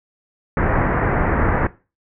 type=low-pass noise; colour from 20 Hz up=pink; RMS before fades=-18 dBFS; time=0.57-1.67 s; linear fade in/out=2 ms; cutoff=2000 Hz; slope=48 dB/octave; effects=noise-tail reverb RT60 0.3 s tail -18 dB re dry